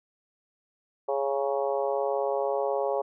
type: harmonic tone with a mistuned harmonic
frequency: 138.6 Hz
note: C#3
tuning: in tune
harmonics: 3 / 4 / 5 / 6 / 7 / 8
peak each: -30 / -28 / -33 / -34 / -38 / -40 dBFS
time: 1.08-3.02 s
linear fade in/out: 10 ms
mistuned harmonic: 7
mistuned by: -41 cents
effects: none